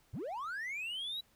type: linear sweep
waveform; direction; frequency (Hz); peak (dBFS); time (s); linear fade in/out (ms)
triangle; up; 69.3 to 3951; -35; 0.13-1.21; 10
effects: tanh soft clip ceiling -31 dBFS + pink hiss -69 dBFS RMS until 1.35 s